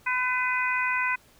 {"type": "harmonic tone with a mistuned harmonic", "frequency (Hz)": 504, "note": "B4", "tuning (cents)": 35, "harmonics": [2, 3, 4, 5], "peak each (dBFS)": [-29, -29, -29, -29], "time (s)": [0.06, 1.16], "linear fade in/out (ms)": 10, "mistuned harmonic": 5, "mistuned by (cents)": -21, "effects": ["pink hiss -58 dBFS RMS until 1.39 s"]}